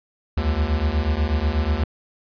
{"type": "beating tone pair", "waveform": "square", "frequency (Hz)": [70, 78.2], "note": ["C#2", "D#2"], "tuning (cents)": [18, 9], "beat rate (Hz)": 8.2, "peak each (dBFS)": [-23, -22], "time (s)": [0.37, 1.84], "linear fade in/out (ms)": 5, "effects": ["resampled to 11025 Hz"]}